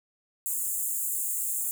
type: high-pass noise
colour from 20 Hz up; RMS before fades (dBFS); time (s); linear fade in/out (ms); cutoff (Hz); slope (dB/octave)
pink; -30; 0.46-1.71; 0; 7000; 96
effects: none